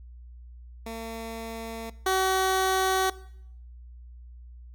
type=tone pair in turn; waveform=15% pulse; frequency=226.4 / 378.6 Hz; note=A3 / F#4; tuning=+50 / +40 cents; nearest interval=major sixth; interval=890 cents; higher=second; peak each=-28 / -16 dBFS; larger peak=second; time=0.86-1.9 / 2.06-3.1 s; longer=neither; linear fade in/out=5 ms; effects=noise-tail reverb RT60 0.7 s tail -19 dB re dry + added 60 Hz sine -43 dBFS peak until 4.74 s